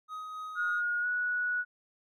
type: tone with tremolo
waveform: triangle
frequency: 1257 Hz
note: D#6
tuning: 17 cents sharp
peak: -35 dBFS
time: 0.08-0.83 s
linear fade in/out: 50 ms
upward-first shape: sine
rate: 3.7 Hz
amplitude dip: 25%
type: tone with pitch glide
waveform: sine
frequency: 1437 to 1467.2 Hz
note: F6 to F#6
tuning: +49 to -15 cents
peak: -28 dBFS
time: 0.55-1.65 s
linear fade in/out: 50 ms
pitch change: +36 cents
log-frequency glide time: 1.01-1.06 s
effects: none